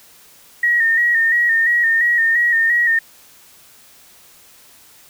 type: tone with vibrato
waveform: sine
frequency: 1864.7 Hz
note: A#6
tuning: in tune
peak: -12 dBFS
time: 0.63-2.99 s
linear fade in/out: 5 ms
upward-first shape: square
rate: 2.9 Hz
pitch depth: 38 cents each way
effects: white hiss -47 dBFS RMS until 5.09 s